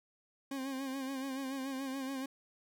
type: tone with vibrato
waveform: 40% pulse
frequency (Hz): 267.8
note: C4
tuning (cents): +40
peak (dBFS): -36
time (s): 0.51-2.26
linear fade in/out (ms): 5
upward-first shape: sine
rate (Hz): 7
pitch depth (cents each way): 53
effects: none